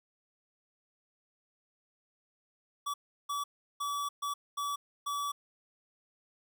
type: tone bursts at uneven times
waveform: square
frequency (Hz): 1146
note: D6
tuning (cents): -43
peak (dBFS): -33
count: 6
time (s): 2.86-2.94 / 3.29-3.44 / 3.8-4.09 / 4.22-4.34 / 4.57-4.76 / 5.06-5.32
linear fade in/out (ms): 10
effects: 12-bit